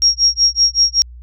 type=tone with tremolo; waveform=sine; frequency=5588 Hz; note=F8; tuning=in tune; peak=-7 dBFS; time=0.02-1.02 s; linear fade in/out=0 ms; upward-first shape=sine; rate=5.3 Hz; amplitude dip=100%; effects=added 60 Hz sine -33 dBFS peak until 1.22 s